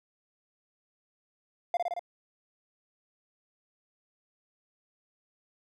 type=tone with echo; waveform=triangle; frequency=698.5 Hz; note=F5; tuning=in tune; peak=-22 dBFS; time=1.74-1.77 s; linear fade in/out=2 ms; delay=56 ms; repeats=4; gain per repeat=-2 dB; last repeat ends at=1.994 s; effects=none